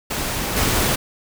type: noise with level steps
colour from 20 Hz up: pink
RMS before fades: -24 / -19 dBFS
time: 0.1-0.96 s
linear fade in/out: 10 ms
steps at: 0.56 s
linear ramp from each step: 10 ms
effects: none